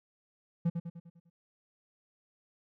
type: tone with echo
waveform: triangle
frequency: 169.2 Hz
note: E3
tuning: 45 cents sharp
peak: -23 dBFS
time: 0.65-0.7 s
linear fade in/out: 10 ms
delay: 100 ms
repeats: 6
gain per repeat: -6 dB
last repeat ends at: 1.3 s
effects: none